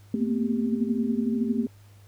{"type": "tone cluster", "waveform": "sine", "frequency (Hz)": [223.3, 233.6, 245.2, 258.4, 397], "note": ["A3", "A#3", "B3", "C4", "G4"], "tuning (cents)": [26, 4, -12, -21, 22], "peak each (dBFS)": [-26, -32, -28, -33, -34], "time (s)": [0.14, 1.67], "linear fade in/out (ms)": 2, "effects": ["added 101 Hz sine -49 dBFS peak until 2.07 s", "pink hiss -60 dBFS RMS until 2.07 s"]}